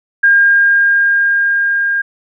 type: tone with level ramp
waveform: sine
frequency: 1612 Hz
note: G6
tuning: 48 cents sharp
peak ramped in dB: -5 to -12 dBFS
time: 0.23-2.02 s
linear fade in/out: 10 ms
effects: none